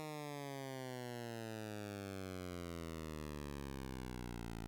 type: exponential sweep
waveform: 10% pulse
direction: down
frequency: 155.56 to 55 Hz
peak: -36 dBFS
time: 0-4.67 s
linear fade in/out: 0 ms
effects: none